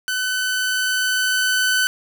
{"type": "tone with level ramp", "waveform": "sawtooth", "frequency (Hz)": 1509, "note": "F#6", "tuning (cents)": 34, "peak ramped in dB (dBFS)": [-17, -12], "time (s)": [0.08, 1.87], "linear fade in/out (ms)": 0, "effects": []}